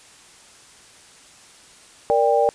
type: chord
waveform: sine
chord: G minor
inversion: first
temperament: equal with one note detuned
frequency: 466.2 / 587.3 / 794.9 Hz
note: Bb4 / D5 / G5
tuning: 0 / 0 / +24 cents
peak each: -19 dBFS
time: 2.1-2.49 s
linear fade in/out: 0 ms
effects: white hiss -48 dBFS RMS until 2.54 s + resampled to 22050 Hz

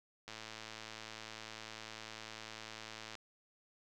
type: click train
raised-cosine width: 0.2 ms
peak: -29 dBFS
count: 317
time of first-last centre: 0.28-3.153 s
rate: 110 Hz
effects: none

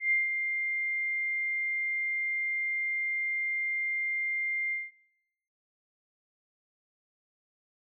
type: tone with ADSR envelope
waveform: sine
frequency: 2100 Hz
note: C7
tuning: 6 cents sharp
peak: -22 dBFS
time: 0-4.92 s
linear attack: 110 ms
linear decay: 170 ms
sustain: -6 dB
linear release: 200 ms
effects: noise-tail reverb RT60 1.0 s tail -23 dB re dry

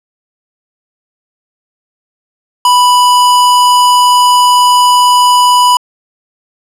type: tone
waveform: square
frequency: 987.8 Hz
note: B5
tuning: in tune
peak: -5 dBFS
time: 2.65-5.77 s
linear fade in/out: 2 ms
effects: low-pass 12000 Hz 12 dB/octave

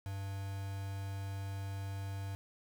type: tone with quantisation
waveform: triangle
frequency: 98 Hz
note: G2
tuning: in tune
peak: -36 dBFS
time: 0.06-2.35 s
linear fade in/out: 0 ms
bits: 8
effects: none

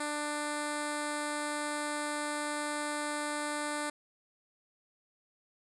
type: tone with notch filter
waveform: 5% pulse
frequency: 296.5 Hz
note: D4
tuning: 17 cents sharp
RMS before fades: -35 dBFS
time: 0-3.9 s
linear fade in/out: 5 ms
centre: 2900 Hz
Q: 0.96
effects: resampled to 24000 Hz

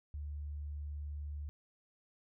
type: tone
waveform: sine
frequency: 73.42 Hz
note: D2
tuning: in tune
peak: -39 dBFS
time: 0.14-1.49 s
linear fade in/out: 0 ms
effects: none

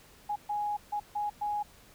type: tone bursts at uneven times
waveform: sine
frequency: 830.6 Hz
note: G#5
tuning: in tune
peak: -29 dBFS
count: 5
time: 0.29-0.36 / 0.49-0.77 / 0.92-1 / 1.15-1.3 / 1.41-1.63 s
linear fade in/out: 10 ms
effects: pink hiss -57 dBFS RMS until 1.94 s

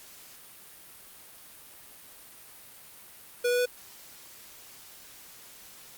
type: tone with pitch steps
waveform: square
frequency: 486.1 / 489.8 / 493.5 Hz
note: B4 / B4 / B4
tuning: -28 / -14 / -1 cents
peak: -24 dBFS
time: 3.44-3.659 s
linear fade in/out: 10 ms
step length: 73 ms
effects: white hiss -50 dBFS RMS until 5.97 s + Opus 48 kbps

